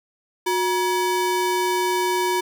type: ring-modulated tone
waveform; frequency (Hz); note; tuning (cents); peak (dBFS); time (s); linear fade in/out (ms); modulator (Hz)
square; 660; E5; +2; -17; 0.46-2.41; 10; 296
effects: none